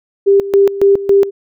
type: tone with tremolo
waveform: sine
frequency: 396.7 Hz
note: G4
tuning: 21 cents sharp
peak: -5 dBFS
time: 0.26-1.31 s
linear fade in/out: 20 ms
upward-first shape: square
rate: 3.6 Hz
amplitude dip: 80%
effects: none